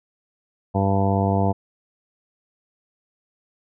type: harmonic tone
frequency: 98 Hz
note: G2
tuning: in tune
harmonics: 1 / 2 / 3 / 4 / 5 / 6 / 7 / 8 / 9 / 10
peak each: -21 / -23 / -29 / -30 / -28 / -37 / -25 / -35 / -28 / -37 dBFS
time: 0.74-1.53 s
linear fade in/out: 20 ms
effects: none